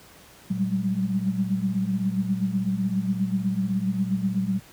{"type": "tone cluster", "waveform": "sine", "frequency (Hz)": [115.9, 188.5, 196.2, 205], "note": ["A#2", "F#3", "G3", "G#3"], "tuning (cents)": [-10, 32, 2, -22], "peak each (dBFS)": [-33, -24, -29, -32], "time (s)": [0.5, 4.6], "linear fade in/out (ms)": 10, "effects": ["pink hiss -50 dBFS RMS until 4.72 s", "high-pass 60 Hz 12 dB/octave"]}